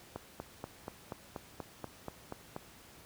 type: click train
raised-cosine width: 1 ms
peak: -25 dBFS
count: 11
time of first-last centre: 0.16-2.564 s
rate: 4.16 Hz
effects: pink hiss -56 dBFS RMS until 3.05 s + high-pass 60 Hz 12 dB/octave

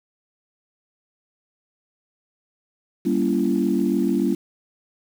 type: chord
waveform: sine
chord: G diminished seventh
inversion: none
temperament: just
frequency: 196 / 235.2 / 282.2 / 338.7 Hz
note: G3 / Bb3 / Db4 / Fb4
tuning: 0 / +16 / +31 / +47 cents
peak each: -23 dBFS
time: 3.05-4.35 s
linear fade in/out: 10 ms
effects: tanh soft clip ceiling -8 dBFS + 7-bit

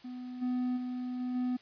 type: tone with level steps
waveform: triangle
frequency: 250 Hz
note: B3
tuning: 21 cents sharp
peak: -37 / -27 / -32 / -30 / -27 dBFS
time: 0.04-1.57 s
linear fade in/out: 10 ms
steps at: 0.41 / 0.76 / 1.19 / 1.34 s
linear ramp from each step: 20 ms
effects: white hiss -58 dBFS RMS until 1.61 s + resampled to 11025 Hz

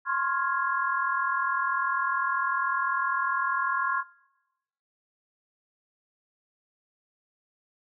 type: chord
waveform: sine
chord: Db major seventh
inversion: third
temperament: equal with one note detuned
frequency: 1046.5 / 1086.5 / 1396.9 / 1661.2 Hz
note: C6 / Db6 / F6 / Ab6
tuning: 0 / -35 / 0 / 0 cents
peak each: -30 / -30 / -30 / -31 dBFS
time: 0.05-4.04 s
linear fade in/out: 50 ms
effects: noise-tail reverb RT60 0.9 s tail -20 dB re dry

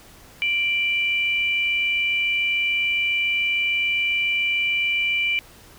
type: tone pair together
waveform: sine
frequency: 2353 / 2960 Hz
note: D7 / F#7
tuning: +3 / 0 cents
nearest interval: major third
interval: 397 cents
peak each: -20 / -26 dBFS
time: 0.42-5.39 s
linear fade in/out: 0 ms
effects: pink hiss -48 dBFS RMS until 5.78 s

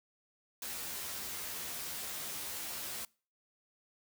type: noise with comb filter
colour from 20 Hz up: white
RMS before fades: -41 dBFS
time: 0.62-3.05 s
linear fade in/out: 2 ms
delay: 13 ms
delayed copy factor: +0.9
effects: noise-tail reverb RT60 0.4 s tail -25 dB re dry

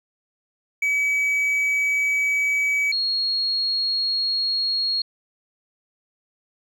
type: tone pair in turn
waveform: triangle / sine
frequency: 2281 / 4295 Hz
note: C#7 / C8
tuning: +49 / +44 cents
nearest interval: major seventh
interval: 1095 cents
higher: second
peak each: -17 / -20 dBFS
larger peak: first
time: 0.82-2.92 / 2.92-5.02 s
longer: neither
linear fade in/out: 5 ms
effects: none

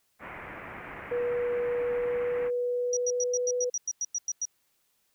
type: low-pass noise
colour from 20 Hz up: white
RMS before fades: -42 dBFS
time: 0.19-2.51 s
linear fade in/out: 50 ms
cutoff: 2300 Hz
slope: 48 dB/octave
type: tone with pitch glide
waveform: sine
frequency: 484.9 to 494.5 Hz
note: B4 to B4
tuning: -32 to +2 cents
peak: -26 dBFS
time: 1.11-3.7 s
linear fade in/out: 10 ms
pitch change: +34 cents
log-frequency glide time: 1.79-3.54 s
type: tone bursts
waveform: sine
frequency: 5790 Hz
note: F#8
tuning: 38 cents flat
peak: -27 dBFS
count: 12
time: 2.93-4.453 s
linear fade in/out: 2 ms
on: 38 ms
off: 97 ms
effects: white hiss -72 dBFS RMS until 5.14 s

